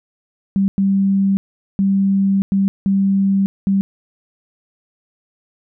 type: tone bursts at uneven times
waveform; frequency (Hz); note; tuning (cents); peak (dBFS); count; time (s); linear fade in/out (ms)
sine; 195.5; G3; -4; -12; 6; 0.56-0.68 / 0.78-1.37 / 1.79-2.42 / 2.52-2.68 / 2.86-3.46 / 3.67-3.81; 0
effects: none